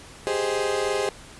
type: chord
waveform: 35% pulse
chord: Ab major seventh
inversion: third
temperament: equal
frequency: 392 / 415.3 / 523.3 / 622.3 Hz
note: G4 / Ab4 / C5 / Eb5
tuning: 0 / 0 / 0 / 0 cents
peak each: -27 / -25 / -27 / -30 dBFS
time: 0.27-1.09 s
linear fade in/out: 0 ms
effects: pink hiss -45 dBFS RMS until 1.39 s + resampled to 24000 Hz